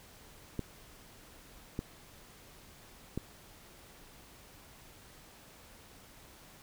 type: clicks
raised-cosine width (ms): 3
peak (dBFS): -21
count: 3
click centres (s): 0.593 / 1.791 / 3.176
effects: pink hiss -56 dBFS RMS until 6.62 s